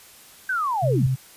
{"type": "linear sweep", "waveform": "sine", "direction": "down", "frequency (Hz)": [1578, 70.6], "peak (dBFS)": -21, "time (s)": [0.49, 1.07], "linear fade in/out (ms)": 5}
{"type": "tone", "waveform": "sine", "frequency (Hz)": 130.81, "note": "C3", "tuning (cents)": 0, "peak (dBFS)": -19, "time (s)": [0.82, 1.16], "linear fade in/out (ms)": 20}
{"effects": ["white hiss -48 dBFS RMS until 1.36 s", "resampled to 32000 Hz"]}